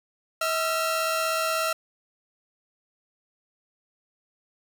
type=tone pair together; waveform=sawtooth; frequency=643 / 1362.5 Hz; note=E5 / F6; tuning=-43 / -43 cents; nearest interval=octave + minor second; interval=1300 cents; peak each=-23 dBFS; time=0.41-1.73 s; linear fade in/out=5 ms; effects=none